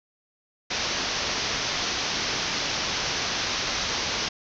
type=low-pass noise; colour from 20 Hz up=white; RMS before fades=-28 dBFS; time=0.7-4.29 s; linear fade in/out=10 ms; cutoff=6200 Hz; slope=96 dB/octave; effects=none